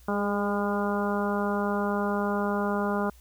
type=harmonic tone with a mistuned harmonic; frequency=203.2 Hz; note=G#3; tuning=38 cents flat; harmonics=1 / 2 / 3 / 4 / 5 / 6 / 7; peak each=-28 / -31 / -33 / -34 / -35 / -36 / -36 dBFS; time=0.08-3.1 s; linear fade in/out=5 ms; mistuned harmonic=2; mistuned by=+16 cents; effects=added 60 Hz sine -51 dBFS peak until 3.2 s + white hiss -60 dBFS RMS until 3.2 s